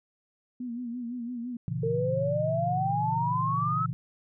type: tone with vibrato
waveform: sine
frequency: 241 Hz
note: B3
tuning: 42 cents flat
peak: -32 dBFS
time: 0.6-1.57 s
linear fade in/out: 5 ms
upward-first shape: sine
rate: 5.9 Hz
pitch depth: 71 cents each way
type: chord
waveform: sine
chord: A# diminished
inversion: none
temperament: equal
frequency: 116.54 / 138.59 / 164.81 Hz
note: A#2 / C#3 / E3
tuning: 0 / 0 / 0 cents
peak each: -33 dBFS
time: 1.68-3.93 s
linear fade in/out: 0 ms
type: exponential sweep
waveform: sine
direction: up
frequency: 448.5 to 1318.5 Hz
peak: -26 dBFS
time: 1.83-3.86 s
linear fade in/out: 5 ms
effects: none